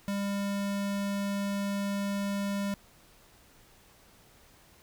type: tone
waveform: square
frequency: 200 Hz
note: G3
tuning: 35 cents sharp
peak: -30 dBFS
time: 0.08-2.74 s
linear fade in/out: 0 ms
effects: pink hiss -59 dBFS RMS until 4.82 s